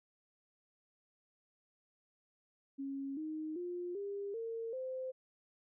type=tone with pitch steps; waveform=sine; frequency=274.3 / 311.5 / 353.7 / 401.6 / 456 / 517.8 Hz; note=C#4 / D#4 / F4 / G4 / A#4 / C5; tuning=-18 / +2 / +22 / +42 / -38 / -18 cents; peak=-38 dBFS; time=2.78-5.12 s; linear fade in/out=20 ms; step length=390 ms; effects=none